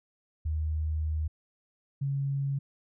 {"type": "tone pair in turn", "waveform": "sine", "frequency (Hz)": [77.78, 138.59], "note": ["D#2", "C#3"], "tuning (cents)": [0, 0], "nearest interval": "minor seventh", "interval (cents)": 1000, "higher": "second", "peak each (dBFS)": -27, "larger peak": "neither", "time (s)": [[0.45, 1.28], [2.01, 2.59]], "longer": "first", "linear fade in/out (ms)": 10, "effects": []}